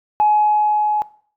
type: tone with level ramp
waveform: sine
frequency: 844 Hz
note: G#5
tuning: 28 cents sharp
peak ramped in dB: -10 to -16 dBFS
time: 0.2-1.02 s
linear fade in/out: 0 ms
effects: noise-tail reverb RT60 0.5 s tail -18 dB re dry + tanh soft clip ceiling -6 dBFS